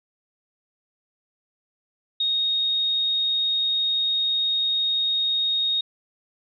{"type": "tone", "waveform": "sine", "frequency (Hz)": 3729, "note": "A#7", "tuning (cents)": 0, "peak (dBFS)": -20, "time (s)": [2.2, 5.81], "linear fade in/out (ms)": 5, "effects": []}